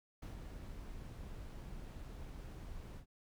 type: noise with ADSR envelope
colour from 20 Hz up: brown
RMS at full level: -44 dBFS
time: 0.22-3.06 s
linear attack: 5 ms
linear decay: 130 ms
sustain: -4 dB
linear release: 93 ms
effects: none